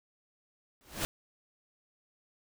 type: noise with exponential growth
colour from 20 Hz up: pink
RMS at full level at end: -29 dBFS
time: 0.81-1.05 s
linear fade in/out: 0 ms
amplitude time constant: 52 ms
effects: none